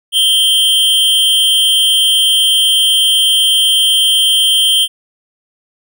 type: tone with amplitude modulation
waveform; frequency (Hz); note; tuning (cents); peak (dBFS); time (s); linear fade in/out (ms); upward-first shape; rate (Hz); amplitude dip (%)
square; 3136; G7; 0; -6; 0.12-4.88; 50; sine; 272; 60
effects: none